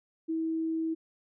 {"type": "tone", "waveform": "sine", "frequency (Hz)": 323.4, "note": "E4", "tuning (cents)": -33, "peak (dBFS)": -28, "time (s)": [0.28, 0.95], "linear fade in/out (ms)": 20, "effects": []}